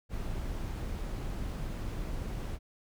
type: noise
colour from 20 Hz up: brown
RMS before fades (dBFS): -36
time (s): 0.09-2.59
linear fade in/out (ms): 50
effects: none